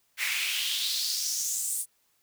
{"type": "noise with high-pass filter sweep", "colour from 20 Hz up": "pink", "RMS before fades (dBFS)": -30, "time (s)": [0.17, 1.86], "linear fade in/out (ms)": 50, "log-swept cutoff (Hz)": [2000, 9400], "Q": 3.9, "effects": ["white hiss -70 dBFS RMS until 2.22 s"]}